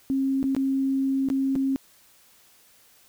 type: tone with dropouts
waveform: sine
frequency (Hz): 269.2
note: C4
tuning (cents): +49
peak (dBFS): -21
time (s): 0.1-1.76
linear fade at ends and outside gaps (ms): 0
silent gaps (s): 0.429-0.44 / 0.549-0.565 / 1.287-1.301 / 1.554-1.56
effects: white hiss -57 dBFS RMS until 3.08 s